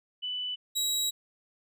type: tone pair in turn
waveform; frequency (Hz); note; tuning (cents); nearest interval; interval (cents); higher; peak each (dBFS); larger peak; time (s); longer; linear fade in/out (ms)
sine / 25% pulse; 2986 / 3862; F#7 / B7; +15 / -39; major third; 446; second; -31 / -23; second; 0.22-0.56 / 0.75-1.11; second; 20
effects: none